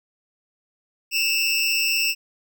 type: tone pair together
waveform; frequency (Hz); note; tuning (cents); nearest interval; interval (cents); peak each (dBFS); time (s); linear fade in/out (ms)
25% pulse; 2627 / 2783; E7 / F7; -7 / -7; minor second; 100; -17 / -20; 1.11-2.15; 50
effects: none